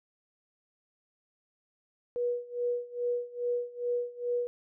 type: tone with tremolo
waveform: sine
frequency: 484.8 Hz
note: B4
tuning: 32 cents flat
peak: -26 dBFS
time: 2.16-4.47 s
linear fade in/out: 0 ms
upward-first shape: sine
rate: 2.4 Hz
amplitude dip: 90%
effects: none

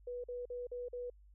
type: tone bursts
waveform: sine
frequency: 490 Hz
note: B4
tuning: 14 cents flat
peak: -39 dBFS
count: 5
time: 0.07-1.1 s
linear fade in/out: 5 ms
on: 170 ms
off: 45 ms
effects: added 50 Hz sine -58 dBFS peak until 1.34 s

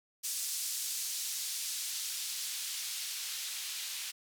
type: noise with band-pass filter sweep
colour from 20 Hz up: blue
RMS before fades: -38 dBFS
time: 0.23-4.12 s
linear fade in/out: 20 ms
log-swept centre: 6000 to 3100 Hz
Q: 0.89
effects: none

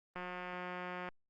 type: click train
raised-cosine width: 0.5 ms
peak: -28 dBFS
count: 168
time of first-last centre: 0.16-1.088 s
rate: 180 Hz
effects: Opus 32 kbps

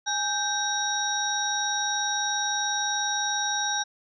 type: tone cluster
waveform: sine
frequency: 830 / 1563 / 3797 / 5660 Hz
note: G#5 / G6 / A#7 / F8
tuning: -1 / -6 / +31 / +22 cents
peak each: -30 dBFS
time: 0.06-3.84 s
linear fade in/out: 20 ms
effects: none

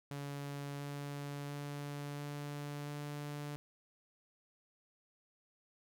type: tone with pitch steps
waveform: sawtooth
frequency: 142.2 / 143.19 / 144.19 / 145.19 / 146.2 Hz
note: C#3 / D3 / D3 / D3 / D3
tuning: +45 / -43 / -31 / -19 / -7 cents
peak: -37 dBFS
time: 0.11-3.56 s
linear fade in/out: 0 ms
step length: 690 ms
effects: none

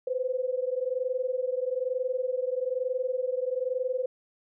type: tone pair together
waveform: sine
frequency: 500.9 / 522 Hz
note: B4 / C5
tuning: +24 / -4 cents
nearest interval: minor second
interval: 72 cents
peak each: -29 / -30 dBFS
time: 0.07-4.06 s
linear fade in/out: 5 ms
effects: none

